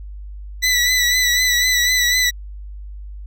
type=tone with vibrato; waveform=20% pulse; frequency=1975.5 Hz; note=B6; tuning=in tune; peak=-9 dBFS; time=0.62-2.31 s; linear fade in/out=20 ms; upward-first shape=triangle; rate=4 Hz; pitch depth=45 cents each way; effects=added 50 Hz sine -30 dBFS peak until 3.26 s